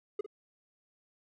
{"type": "tone with echo", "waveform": "triangle", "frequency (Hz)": 414.4, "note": "G#4", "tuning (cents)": -4, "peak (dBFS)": -27, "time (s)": [0.19, 0.21], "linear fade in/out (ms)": 5, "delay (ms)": 53, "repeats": 1, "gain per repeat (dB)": -12, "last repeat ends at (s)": 0.263, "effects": []}